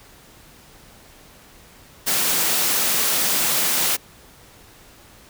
white high-pass noise, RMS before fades -20 dBFS, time 2.06-3.97 s, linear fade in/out 20 ms, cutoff 120 Hz, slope 96 dB/octave, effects pink hiss -48 dBFS RMS until 5.29 s

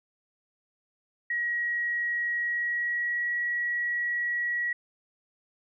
sine tone with pitch glide, 1904 to 1920.6 Hz, A#6 to B6, +36 to -49 cents, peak -26 dBFS, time 1.3-4.73 s, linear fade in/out 5 ms, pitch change +15 cents, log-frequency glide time 2.38-3.33 s, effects none

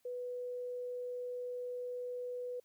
sine tone, 493.9 Hz, B4, in tune, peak -38 dBFS, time 0.05-2.6 s, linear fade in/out 5 ms, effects white hiss -75 dBFS RMS until 2.64 s

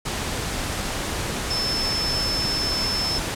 sine tone in noise, 5274 Hz, E8, in tune, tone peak -23 dBFS, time 1.5-3.19 s, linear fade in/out 10 ms, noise pink, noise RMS -27 dBFS, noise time 0.05-3.35 s, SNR +1 dB, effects low-pass 10000 Hz 12 dB/octave

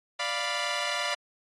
10% pulse chord, B diminished, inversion first, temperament equal, 587.3 / 698.5 / 987.8 Hz, D5 / F5 / B5, 0 / 0 / 0 cents, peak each -24 dBFS, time 0.19-1.15 s, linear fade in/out 10 ms, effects low-pass 7000 Hz 12 dB/octave + AAC 32 kbps

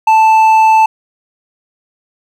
sine tone with hard clipping, 880 Hz, A5, in tune, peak -6 dBFS, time 0.07-0.86 s, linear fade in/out 5 ms, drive 5 dB, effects none

